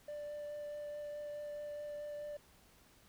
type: tone with vibrato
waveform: triangle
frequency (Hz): 590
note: D5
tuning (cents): +8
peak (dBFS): -39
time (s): 0.08-2.37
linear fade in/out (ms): 5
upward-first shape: triangle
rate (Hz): 4.7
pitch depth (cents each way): 10
effects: tanh soft clip ceiling -35 dBFS + pink hiss -65 dBFS RMS until 3.08 s